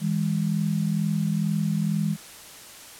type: tone pair together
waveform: sine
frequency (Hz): 161.2 / 203.4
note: E3 / G#3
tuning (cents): -38 / -36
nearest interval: major third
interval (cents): 402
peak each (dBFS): -24 / -25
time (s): 0-2.17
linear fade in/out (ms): 50
effects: white hiss -44 dBFS RMS until 2.99 s + low-pass 12000 Hz 12 dB/octave